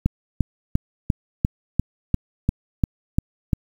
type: click train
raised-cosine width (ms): 5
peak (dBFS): -5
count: 11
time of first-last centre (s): 0.06-3.532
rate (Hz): 2.88
effects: 7-bit